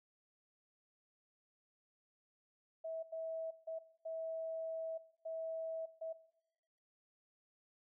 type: tone bursts at uneven times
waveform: sine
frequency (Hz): 649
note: E5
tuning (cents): -27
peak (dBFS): -40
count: 6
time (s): 2.84-3.03 / 3.12-3.51 / 3.67-3.79 / 4.05-4.98 / 5.25-5.86 / 6.01-6.13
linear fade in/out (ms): 10
effects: noise-tail reverb RT60 0.9 s tail -19 dB re dry